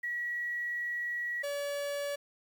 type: tone pair in turn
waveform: sine / 45% pulse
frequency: 1923 / 571.7 Hz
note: B6 / D5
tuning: -47 / -47 cents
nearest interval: octave + major sixth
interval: 2100 cents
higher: first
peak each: -32 / -33 dBFS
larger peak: first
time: 0.03-1.43 / 1.43-2.16 s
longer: first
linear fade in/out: 10 ms
effects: 10-bit